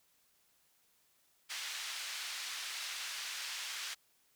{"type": "band-pass noise", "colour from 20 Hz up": "white", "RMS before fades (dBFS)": -42, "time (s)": [1.49, 3.95], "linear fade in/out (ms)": 20, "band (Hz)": [1500, 4900], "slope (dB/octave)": 12, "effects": ["white hiss -72 dBFS RMS until 4.35 s"]}